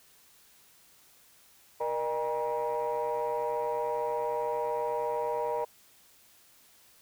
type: tone cluster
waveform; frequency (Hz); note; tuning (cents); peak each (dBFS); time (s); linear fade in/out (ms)
sine; 472.7 / 606 / 810 / 952; A#4 / D#5 / G#5 / A#5; +24 / -46 / -43 / +36; -31 / -33 / -37 / -32; 1.8-5.65; 10
effects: tanh soft clip ceiling -23 dBFS + white hiss -60 dBFS RMS until 7.01 s